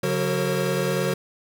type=tone cluster; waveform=square; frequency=141.2 / 183.8 / 373.7 / 459.9 / 541 Hz; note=C#3 / F#3 / F#4 / A#4 / C#5; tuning=+32 / -11 / +17 / -23 / -42 cents; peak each=-29 dBFS; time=0.03-1.14 s; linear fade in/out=5 ms; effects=none